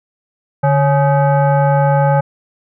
sine tone with frequency modulation, 145 Hz, D3, 22 cents flat, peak -9 dBFS, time 0.63-2.21 s, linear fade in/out 10 ms, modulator 699 Hz, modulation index 1.1, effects none

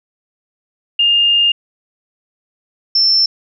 sine tone pair in turn, 2819 / 5351 Hz, F7 / E8, +16 / +25 cents, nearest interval major seventh, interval 1109 cents, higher second, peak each -9 dBFS, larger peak neither, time 0.99-1.52 / 2.95-3.26 s, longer first, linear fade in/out 5 ms, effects none

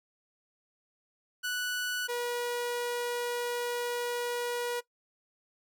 sawtooth tone pair in turn, 1480 / 482.6 Hz, F#6 / B4, 0 / -40 cents, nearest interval octave + perfect fifth, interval 1940 cents, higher first, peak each -27 dBFS, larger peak neither, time 1.43-2.08 / 2.08-4.81 s, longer second, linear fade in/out 20 ms, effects noise-tail reverb RT60 0.1 s tail -19 dB re dry

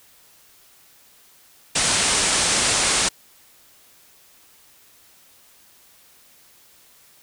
white low-pass noise, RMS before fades -20 dBFS, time 1.75-3.09 s, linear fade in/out 10 ms, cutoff 9600 Hz, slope 96 dB/octave, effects white hiss -53 dBFS RMS until 7.22 s

